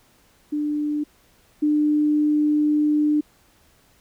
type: tone pair in turn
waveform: sine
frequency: 297.3 / 299.4 Hz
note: D4 / D4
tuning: +21 / +33 cents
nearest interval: unison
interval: 12 cents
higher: second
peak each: -21 / -16 dBFS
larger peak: second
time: 0.52-1.04 / 1.62-3.21 s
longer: second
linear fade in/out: 10 ms
effects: pink hiss -58 dBFS RMS until 4 s